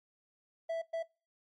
triangle tone bursts at uneven times, 659.3 Hz, E5, in tune, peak -30 dBFS, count 2, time 0.69-0.82 / 0.93-1.03 s, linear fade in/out 10 ms, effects noise-tail reverb RT60 0.3 s tail -23 dB re dry + MP3 48 kbps

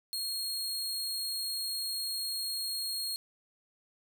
sawtooth tone, 4268 Hz, C8, 34 cents sharp, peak -30 dBFS, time 0.13-3.16 s, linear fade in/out 0 ms, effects none

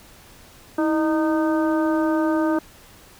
harmonic tone with a mistuned harmonic, 307.6 Hz, D#4, 20 cents flat, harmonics 1 / 2 / 3 / 4 / 5, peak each -19 / -25 / -29 / -31 / -33 dBFS, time 0.78-2.59 s, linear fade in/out 5 ms, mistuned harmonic 1, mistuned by +71 cents, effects pink hiss -48 dBFS RMS until 3.19 s

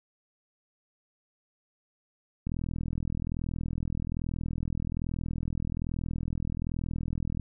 click train, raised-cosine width 5 ms, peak -20 dBFS, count 204, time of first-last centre 2.47-7.397 s, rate 41.2 Hz, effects none

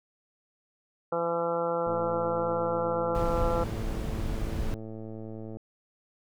harmonic tone, 169.2 Hz, E3, 45 cents sharp, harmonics 1 / 2 / 3 / 4 / 5 / 6 / 7 / 8, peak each -39 / -38 / -28 / -37 / -35 / -40 / -39 / -36 dBFS, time 1.12-3.64 s, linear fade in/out 5 ms
click train, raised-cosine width 2 ms, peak -28 dBFS, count 408, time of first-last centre 1.87-5.57 s, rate 110 Hz
brown noise, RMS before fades -31 dBFS, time 3.15-4.74 s, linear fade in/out 0 ms
effects none

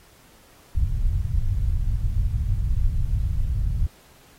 pink low-pass noise, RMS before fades -22 dBFS, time 0.75-3.87 s, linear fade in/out 2 ms, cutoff 110 Hz, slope 24 dB/octave, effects pink hiss -54 dBFS RMS until 4.38 s + AAC 48 kbps

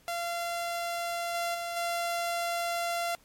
sawtooth tone with level steps, 687 Hz, F5, 29 cents flat, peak -27 / -25 / -29 / -25 dBFS, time 0.08-3.15 s, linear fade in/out 0 ms, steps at 1.34 / 1.54 / 1.76 s, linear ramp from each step 10 ms, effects pink hiss -62 dBFS RMS until 3.24 s + MP3 64 kbps

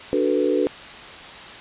sine chord, B minor seventh, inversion first, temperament equal, 293.7 / 370 / 440 / 493.9 Hz, D4 / F#4 / A4 / B4, 0 / 0 / 0 / 0 cents, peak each -23 dBFS, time 0.13-0.67 s, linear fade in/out 0 ms, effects white hiss -38 dBFS RMS until 1.6 s + resampled to 8000 Hz

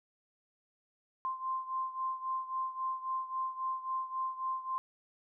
sine beating tone pair, 1045 / 1048.7 Hz, C6 / C6, -2 / +4 cents, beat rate 3.7 Hz, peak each -35 / -39 dBFS, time 1.25-4.78 s, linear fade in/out 0 ms, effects none

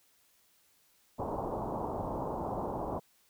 white low-pass noise, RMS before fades -36 dBFS, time 1.18-3 s, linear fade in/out 20 ms, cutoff 1000 Hz, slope 48 dB/octave, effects white hiss -68 dBFS RMS until 3.29 s

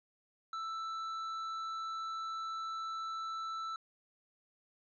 triangle tone with hard clipping, 1323 Hz, E6, 6 cents sharp, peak -39 dBFS, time 0.53-3.76 s, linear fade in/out 2 ms, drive 11 dB, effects low-pass 6000 Hz 12 dB/octave

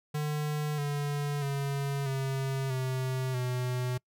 square tone with pitch steps, 150 / 144.72 / 139.63 / 134.72 / 129.98 / 125.41 Hz, D3 / D3 / C#3 / C#3 / C3 / B2, +37 / -25 / +13 / -49 / -11 / +27 cents, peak -30 dBFS, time 0.14-3.98 s, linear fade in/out 10 ms, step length 640 ms, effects noise-tail reverb RT60 0.1 s tail -25 dB re dry

